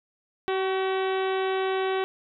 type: harmonic tone with a mistuned harmonic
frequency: 380.9 Hz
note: G4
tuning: 50 cents flat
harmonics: 1 / 2 / 3 / 4 / 5 / 6 / 7 / 8 / 9 / 10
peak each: -25 / -31 / -35 / -37 / -39 / -41 / -42 / -43 / -44 / -45 dBFS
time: 0.48-2.04 s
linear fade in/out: 0 ms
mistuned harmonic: 3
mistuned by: -26 cents
effects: none